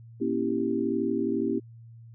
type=chord; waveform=sine; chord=A# diminished seventh; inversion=none; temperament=equal with one note detuned; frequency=238 / 277.2 / 329.6 / 392 Hz; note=A#3 / C#4 / E4 / G4; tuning=+36 / 0 / 0 / 0 cents; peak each=-30 dBFS; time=0.2-1.6 s; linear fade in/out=20 ms; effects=added 115 Hz sine -45 dBFS peak until 2.14 s